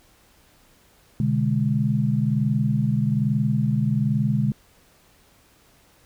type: chord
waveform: sine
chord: G# diminished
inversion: first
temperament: equal with one note detuned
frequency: 125.56 / 146.83 / 207.7 Hz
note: B2 / D3 / G#3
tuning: +29 / 0 / 0 cents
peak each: -23 dBFS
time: 1.2-4.52 s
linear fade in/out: 2 ms
effects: pink hiss -57 dBFS RMS until 6.05 s